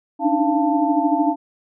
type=tone cluster; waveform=sine; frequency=283.7 / 297.5 / 310.2 / 691 / 885 Hz; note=C#4 / D4 / D#4 / F5 / A5; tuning=+40 / +22 / -5 / -19 / +10 cents; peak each=-22 dBFS; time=0.19-1.36 s; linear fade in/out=50 ms; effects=none